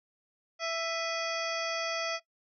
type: harmonic tone with a mistuned harmonic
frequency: 662 Hz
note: E5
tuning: 7 cents sharp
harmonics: 1 / 2 / 3 / 4 / 5 / 7 / 8 / 9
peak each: -34 / -37 / -39 / -40 / -41 / -42 / -43 / -44 dBFS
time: 0.59-2.2 s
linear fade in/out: 50 ms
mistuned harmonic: 4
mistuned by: -110 cents
effects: noise-tail reverb RT60 0.1 s tail -17 dB re dry